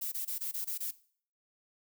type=noise bursts; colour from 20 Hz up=violet; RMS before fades=-36 dBFS; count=7; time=0.01-0.912 s; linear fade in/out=10 ms; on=110 ms; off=22 ms; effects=noise-tail reverb RT60 0.5 s tail -18 dB re dry